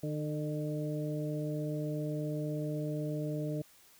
harmonic tone with a mistuned harmonic, 151.3 Hz, D#3, 48 cents flat, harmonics 1 / 2 / 3 / 4, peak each -35 / -38 / -42 / -41 dBFS, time 0.03-3.62 s, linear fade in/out 5 ms, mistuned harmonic 3, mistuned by -30 cents, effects white hiss -61 dBFS RMS until 3.99 s

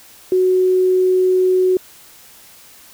sine tone, 370 Hz, F#4, in tune, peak -11 dBFS, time 0.32-1.77 s, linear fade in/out 2 ms, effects white hiss -44 dBFS RMS until 2.93 s

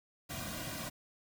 pink noise with comb filter, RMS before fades -41 dBFS, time 0.29-0.9 s, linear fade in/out 20 ms, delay 2.3 ms, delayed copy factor -0.95, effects none

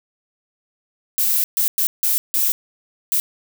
violet noise bursts at uneven times, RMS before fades -18 dBFS, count 6, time 1.18-1.44 / 1.57-1.68 / 1.78-1.87 / 2.03-2.18 / 2.34-2.52 / 3.12-3.2 s, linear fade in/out 0 ms, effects none

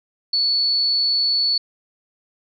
sine tone, 4435 Hz, C#8, in tune, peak -16 dBFS, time 0.33-1.58 s, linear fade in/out 5 ms, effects none

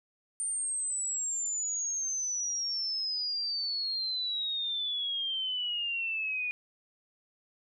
sine exponential sweep, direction down, 8990 to 2446 Hz, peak -30 dBFS, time 0.4-6.51 s, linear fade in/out 0 ms, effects none

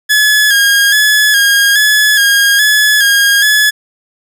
sawtooth tone with vibrato, 1667 Hz, G#6, 6 cents sharp, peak -3 dBFS, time 0.09-3.71 s, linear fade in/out 20 ms, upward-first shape square, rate 1.2 Hz, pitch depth 42 cents each way, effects none

